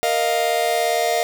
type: chord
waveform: 45% pulse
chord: Bb suspended fourth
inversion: none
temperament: just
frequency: 466.2 / 621.6 / 699.2 Hz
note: Bb4 / Eb5 / F5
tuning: 0 / -2 / +2 cents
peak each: -24 / -23 / -20 dBFS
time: 0.03-1.23 s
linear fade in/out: 0 ms
effects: none